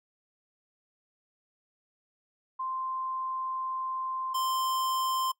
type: tone pair in turn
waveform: sine / square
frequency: 1044 / 1044 Hz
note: C6 / C6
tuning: -4 / -4 cents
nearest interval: unison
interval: 0 cents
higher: neither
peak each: -31 / -28 dBFS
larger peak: second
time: 2.59-4.34 / 4.34-5.32 s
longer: first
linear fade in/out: 10 ms
effects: noise-tail reverb RT60 0.1 s tail -22 dB re dry